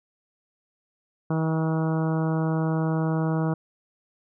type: harmonic tone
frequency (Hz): 160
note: D#3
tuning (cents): +49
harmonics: 1 / 2 / 3 / 4 / 5 / 6 / 7 / 8 / 9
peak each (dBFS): -23 / -29 / -33 / -35 / -37 / -39 / -40 / -41 / -42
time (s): 1.3-3.54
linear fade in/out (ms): 5
effects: none